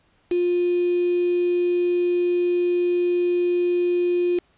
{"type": "tone with quantisation", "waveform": "sine", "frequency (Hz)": 352.8, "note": "F4", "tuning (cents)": 18, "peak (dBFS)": -18, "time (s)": [0.31, 4.39], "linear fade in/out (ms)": 5, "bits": 5, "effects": ["pink hiss -62 dBFS RMS until 4.57 s", "resampled to 8000 Hz"]}